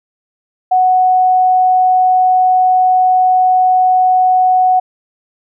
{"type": "tone", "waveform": "sine", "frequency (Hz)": 740, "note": "F#5", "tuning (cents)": 0, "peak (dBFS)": -7, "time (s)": [0.71, 4.8], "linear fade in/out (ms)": 10, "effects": []}